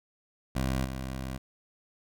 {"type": "tone with level steps", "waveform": "15% pulse", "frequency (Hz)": 65.41, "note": "C2", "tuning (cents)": 0, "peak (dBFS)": [-21, -28], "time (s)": [0.55, 1.38], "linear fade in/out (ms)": 10, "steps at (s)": 0.84, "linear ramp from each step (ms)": 20, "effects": []}